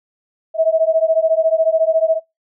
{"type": "beating tone pair", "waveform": "sine", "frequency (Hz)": [639, 653], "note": ["D#5", "E5"], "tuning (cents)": [46, -17], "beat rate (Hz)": 14, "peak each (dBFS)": -15, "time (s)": [0.54, 2.2], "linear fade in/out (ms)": 50, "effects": ["noise-tail reverb RT60 0.2 s tail -22 dB re dry"]}